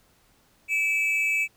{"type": "tone pair together", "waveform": "triangle", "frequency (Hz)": [2316, 2600], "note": ["D7", "E7"], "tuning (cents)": [-25, -24], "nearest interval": "major second", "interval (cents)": 201, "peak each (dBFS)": -23, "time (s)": [0.68, 1.48], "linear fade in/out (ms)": 50, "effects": ["pink hiss -62 dBFS RMS until 1.56 s"]}